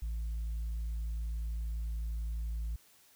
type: tone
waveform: sine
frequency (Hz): 55.8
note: A1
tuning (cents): +25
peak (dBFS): -31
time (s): 0.02-2.76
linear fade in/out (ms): 5
effects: tanh soft clip ceiling -32 dBFS + white hiss -63 dBFS RMS until 3.15 s